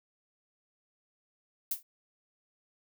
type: noise with exponential decay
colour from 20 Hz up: violet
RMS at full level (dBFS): -27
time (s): 1.71-1.83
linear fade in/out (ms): 5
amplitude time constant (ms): 26
effects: none